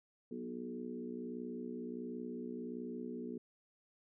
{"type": "harmonic tone with a mistuned harmonic", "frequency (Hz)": 61.4, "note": "B1", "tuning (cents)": -9, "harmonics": [3, 4, 5, 6, 7], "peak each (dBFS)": [-52, -43, -51, -48, -48], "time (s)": [0.31, 3.38], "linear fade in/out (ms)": 5, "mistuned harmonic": 4, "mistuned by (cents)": -26, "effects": []}